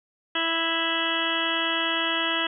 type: harmonic tone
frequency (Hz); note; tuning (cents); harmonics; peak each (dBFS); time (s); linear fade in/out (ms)
329.6; E4; 0; 1 / 2 / 3 / 4 / 5 / 6 / 8 / 9 / 10; -33 / -34 / -33 / -32 / -31 / -32 / -32 / -30 / -30; 0.35-2.47; 5
effects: none